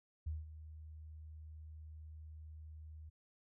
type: tone with ADSR envelope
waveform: sine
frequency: 77.78 Hz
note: D#2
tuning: in tune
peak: -36 dBFS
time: 0.26-3.1 s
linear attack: 11 ms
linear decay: 180 ms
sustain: -13 dB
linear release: 15 ms
effects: none